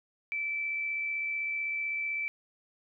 sine tone with amplitude modulation, 2322 Hz, D7, 20 cents flat, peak -29 dBFS, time 0.32-2.28 s, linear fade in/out 0 ms, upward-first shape sine, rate 75.8 Hz, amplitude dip 25%, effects none

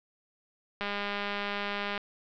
click train, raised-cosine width 0.3 ms, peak -17 dBFS, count 238, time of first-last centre 0.81-1.977 s, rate 203 Hz, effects low-pass 4000 Hz 12 dB/octave

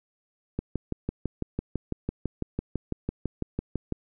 click train, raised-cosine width 3 ms, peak -15 dBFS, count 21, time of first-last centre 0.59-3.923 s, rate 6 Hz, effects none

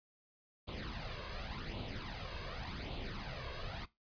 pink noise with flanger, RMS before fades -43 dBFS, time 0.67-3.86 s, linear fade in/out 20 ms, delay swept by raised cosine 0.28 to 1.88 ms, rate 0.88 Hz, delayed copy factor +0.65, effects noise-tail reverb RT60 0.2 s tail -18 dB re dry + resampled to 11025 Hz

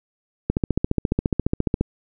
click train, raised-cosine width 3 ms, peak -6 dBFS, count 20, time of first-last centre 0.5-1.81 s, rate 14.5 Hz, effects none

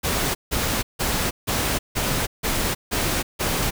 pink noise bursts, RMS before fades -23 dBFS, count 8, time 0.03-3.71 s, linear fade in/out 20 ms, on 320 ms, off 160 ms, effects none

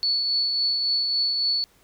sine tone with tremolo, 4435 Hz, C#8, in tune, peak -19 dBFS, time 0.03-1.64 s, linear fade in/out 0 ms, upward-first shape triangle, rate 3.6 Hz, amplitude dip 35%, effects pink hiss -59 dBFS RMS until 1.83 s

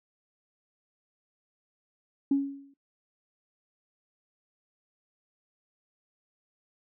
sine tone with exponential decay, 277.6 Hz, C#4, 3 cents sharp, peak -18 dBFS, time 2.31-2.74 s, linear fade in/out 5 ms, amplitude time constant 93 ms, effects noise-tail reverb RT60 0.2 s tail -20 dB re dry + tanh soft clip ceiling -15 dBFS

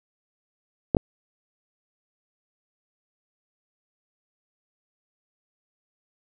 clicks, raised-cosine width 2 ms, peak -6 dBFS, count 2, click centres 0.948 / 0.968 s, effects none

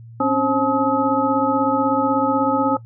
sine tone cluster, 264.1 / 280.3 / 532 / 858 / 1273 Hz, C4 / C#4 / C5 / A5 / D#6, +16 / +19 / +29 / -44 / +39 cents, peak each -22 dBFS, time 0.2-2.77 s, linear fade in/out 5 ms, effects noise-tail reverb RT60 0.1 s tail -18 dB re dry + added 115 Hz sine -37 dBFS peak until 2.85 s

